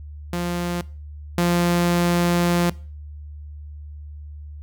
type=tone pair in turn; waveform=sawtooth; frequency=174.61 / 173.84 Hz; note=F3 / F3; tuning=0 / -8 cents; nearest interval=unison; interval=8 cents; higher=first; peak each=-19 / -13 dBFS; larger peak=second; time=0.33-0.81 / 1.38-2.7 s; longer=second; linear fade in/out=2 ms; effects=noise-tail reverb RT60 0.4 s tail -21 dB re dry + added 74 Hz sine -34 dBFS peak until 4.62 s